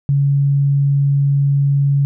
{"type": "tone", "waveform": "sine", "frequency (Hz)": 140.4, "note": "C#3", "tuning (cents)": 22, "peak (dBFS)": -11, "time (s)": [0.09, 2.05], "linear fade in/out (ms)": 0, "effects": []}